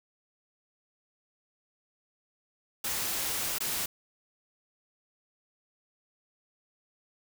white noise with dropouts, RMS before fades -32 dBFS, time 2.84-3.86 s, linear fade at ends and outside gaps 5 ms, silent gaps 3.585-3.604 s, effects none

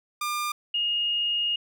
sawtooth / sine tone pair in turn, 1200 / 2854 Hz, D6 / F7, +37 / +37 cents, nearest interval octave + minor third, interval 1500 cents, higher second, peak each -23 dBFS, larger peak neither, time 0.21-0.52 / 0.74-1.56 s, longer second, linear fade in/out 5 ms, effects none

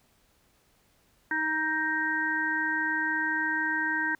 harmonic tone with a mistuned harmonic, 313.7 Hz, D#4, 14 cents sharp, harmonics 1 / 3 / 5 / 6, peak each -35 / -34 / -28 / -31 dBFS, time 1.31-4.15 s, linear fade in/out 2 ms, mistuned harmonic 6, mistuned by -16 cents, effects pink hiss -66 dBFS RMS until 4.19 s

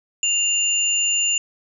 sine tone pair together, 2794 / 7040 Hz, F7 / A8, 0 / 0 cents, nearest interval octave + major third, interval 1600 cents, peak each -20 dBFS, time 0.23-1.38 s, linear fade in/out 2 ms, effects none

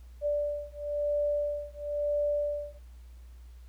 sine beating tone pair, 585 / 585.99 Hz, D5 / D5, -7 / -4 cents, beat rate 0.99 Hz, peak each -31 dBFS, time 0.21-2.79 s, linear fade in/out 50 ms, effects added 60 Hz sine -46 dBFS peak until 3.68 s + pink hiss -66 dBFS RMS until 3.68 s

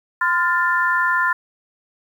sine tone cluster, 1028 / 1406 / 1769 Hz, C6 / F6 / A6, -31 / +11 / +9 cents, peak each -20 dBFS, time 0.21-1.33 s, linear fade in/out 5 ms, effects 8-bit

